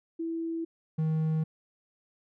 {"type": "tone pair in turn", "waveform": ["sine", "triangle"], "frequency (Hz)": [329.6, 157.9], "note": ["E4", "D#3"], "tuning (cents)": [0, 26], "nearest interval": "octave + minor second", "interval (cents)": 1274, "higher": "first", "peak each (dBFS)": [-30, -23], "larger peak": "second", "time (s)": [[0.19, 0.65], [0.98, 1.44]], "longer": "neither", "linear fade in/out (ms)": 10, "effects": []}